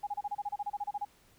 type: tone bursts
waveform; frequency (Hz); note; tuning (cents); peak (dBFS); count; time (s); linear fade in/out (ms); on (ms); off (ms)
sine; 821; G#5; -20; -31; 15; 0.03-1.051; 10; 41; 29
effects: pink hiss -64 dBFS RMS until 1.38 s